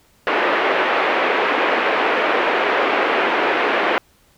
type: band-pass noise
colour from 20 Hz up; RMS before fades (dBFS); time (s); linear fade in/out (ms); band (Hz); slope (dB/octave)
pink; -18; 0.27-3.98; 0; 350 to 2600; 24
effects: pink hiss -56 dBFS RMS until 4.37 s